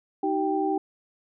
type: tone cluster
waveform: sine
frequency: 311.6 / 383.3 / 786 Hz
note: D#4 / G4 / G5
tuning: +3 / -39 / +4 cents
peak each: -27 dBFS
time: 0.23-0.78 s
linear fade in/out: 5 ms
effects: none